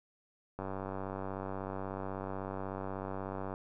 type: click train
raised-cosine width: 1 ms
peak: -25 dBFS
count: 285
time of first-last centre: 0.59-3.539 s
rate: 96.3 Hz
effects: none